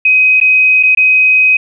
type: tone with dropouts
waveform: sine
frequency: 2521 Hz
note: D#7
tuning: 22 cents sharp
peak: -5 dBFS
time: 0.05-1.57 s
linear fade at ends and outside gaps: 5 ms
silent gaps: 0.402-0.412 / 0.829-0.833 / 0.95-0.972 s
effects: none